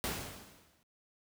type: noise with exponential decay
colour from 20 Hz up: pink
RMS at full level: -33 dBFS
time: 0.04-0.83 s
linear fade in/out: 0 ms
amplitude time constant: 170 ms
effects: high-pass 60 Hz 12 dB/octave